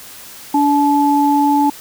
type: tone pair together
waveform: sine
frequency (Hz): 288 / 863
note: D4 / A5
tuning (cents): -34 / -34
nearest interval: octave + perfect fifth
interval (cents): 1900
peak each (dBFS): -13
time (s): 0.54-1.7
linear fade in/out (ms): 5
effects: white hiss -36 dBFS RMS until 1.8 s